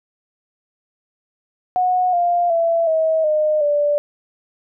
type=tone with pitch steps; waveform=sine; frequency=731 / 699.2 / 668.8 / 639.7 / 611.9 / 585.2 Hz; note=F#5 / F5 / E5 / D#5 / D#5 / D5; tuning=-21 / +2 / +25 / +48 / -29 / -6 cents; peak=-14 dBFS; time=1.76-3.98 s; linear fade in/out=0 ms; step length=370 ms; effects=none